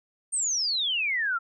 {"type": "exponential sweep", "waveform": "sine", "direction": "down", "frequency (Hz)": [8870, 1318.5], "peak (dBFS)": -24, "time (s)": [0.32, 1.39], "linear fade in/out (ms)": 20, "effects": []}